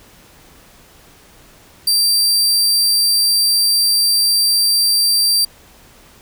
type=tone; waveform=sawtooth; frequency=4699 Hz; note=D8; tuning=in tune; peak=-9 dBFS; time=1.87-5.45 s; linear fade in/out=5 ms; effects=pink hiss -46 dBFS RMS until 6.21 s